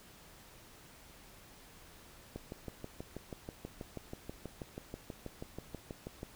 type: click train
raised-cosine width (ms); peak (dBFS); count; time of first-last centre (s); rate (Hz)
2; -28; 25; 2.36-6.231; 6.2
effects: pink hiss -57 dBFS RMS until 6.35 s